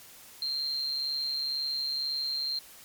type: tone with amplitude modulation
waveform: sine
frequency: 4176 Hz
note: C8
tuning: 4 cents flat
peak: -26 dBFS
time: 0.42-2.59 s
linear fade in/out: 2 ms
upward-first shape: sine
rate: 142 Hz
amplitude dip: 60%
effects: white hiss -51 dBFS RMS until 2.84 s + MP3 96 kbps